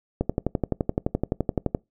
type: click train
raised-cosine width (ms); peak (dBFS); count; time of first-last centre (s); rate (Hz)
2; -9; 19; 0.21-1.748; 11.7
effects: noise-tail reverb RT60 0.2 s tail -24 dB re dry